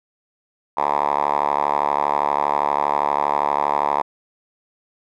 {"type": "tone with band-pass filter", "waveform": "5% pulse", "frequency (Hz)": 72.5, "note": "D2", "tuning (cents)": -22, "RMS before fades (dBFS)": -20, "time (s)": [0.77, 4.02], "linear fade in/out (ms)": 5, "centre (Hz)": 960, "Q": 4.6, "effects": []}